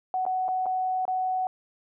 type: tone with dropouts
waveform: sine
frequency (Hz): 745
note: F#5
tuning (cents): +12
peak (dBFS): -24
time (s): 0.14-1.47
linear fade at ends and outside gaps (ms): 1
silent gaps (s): 0.253-0.264 / 0.482-0.487 / 0.658-0.664 / 1.053-1.079
effects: none